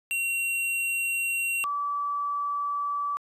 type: tone pair in turn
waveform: square / sine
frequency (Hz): 2744 / 1153.7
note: F7 / D6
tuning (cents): -31 / -31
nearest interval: octave + minor third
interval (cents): 1500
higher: first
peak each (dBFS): -26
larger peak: neither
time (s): 0.11-1.64 / 1.64-3.17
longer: neither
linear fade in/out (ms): 0
effects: resampled to 32000 Hz + 11-bit